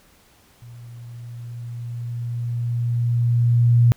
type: tone with level ramp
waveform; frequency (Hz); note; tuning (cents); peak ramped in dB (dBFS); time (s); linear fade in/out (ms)
sine; 119; A#2; +36; -38 to -10; 0.62-3.92; 0
effects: pink hiss -55 dBFS RMS until 3.96 s